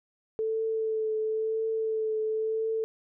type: tone with vibrato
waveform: sine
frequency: 440 Hz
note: A4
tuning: in tune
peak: -26 dBFS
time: 0.39-2.84 s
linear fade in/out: 0 ms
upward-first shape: triangle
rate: 0.97 Hz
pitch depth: 22 cents each way
effects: none